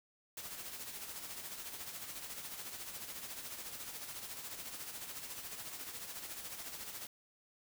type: noise with tremolo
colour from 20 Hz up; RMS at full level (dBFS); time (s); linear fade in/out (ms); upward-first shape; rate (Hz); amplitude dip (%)
white; -44; 0.37-7.07; 2; sine; 14; 50
effects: none